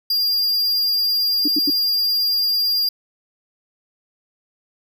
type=tone; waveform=square; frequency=4803 Hz; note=D8; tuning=38 cents sharp; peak=-17 dBFS; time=0.1-2.89 s; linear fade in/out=5 ms
type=tone bursts; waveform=sine; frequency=296.2 Hz; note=D4; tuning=15 cents sharp; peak=-18 dBFS; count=3; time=1.45-1.702 s; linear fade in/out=5 ms; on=30 ms; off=81 ms
effects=none